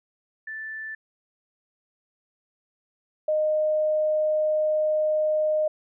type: tone pair in turn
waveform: sine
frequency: 1760 / 615.8 Hz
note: A6 / D#5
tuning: 0 / -18 cents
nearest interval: octave + tritone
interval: 1818 cents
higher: first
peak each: -32 / -20 dBFS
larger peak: second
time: 0.47-0.95 / 3.28-5.68 s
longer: second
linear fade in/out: 5 ms
effects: none